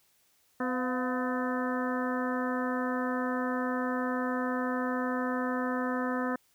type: harmonic tone with a mistuned harmonic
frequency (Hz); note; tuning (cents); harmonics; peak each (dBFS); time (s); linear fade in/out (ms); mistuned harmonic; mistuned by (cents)
253.3; B3; +44; 1 / 2 / 3 / 4 / 5 / 6 / 7; -31 / -35 / -40 / -38 / -38 / -41 / -40; 0.6-6.36; 5; 3; -88
effects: white hiss -68 dBFS RMS until 6.54 s